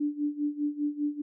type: tone with tremolo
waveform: sine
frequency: 293.7 Hz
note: D4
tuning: in tune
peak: -24 dBFS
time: 0-1.22 s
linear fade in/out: 10 ms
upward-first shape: sine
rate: 5 Hz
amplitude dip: 85%
effects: none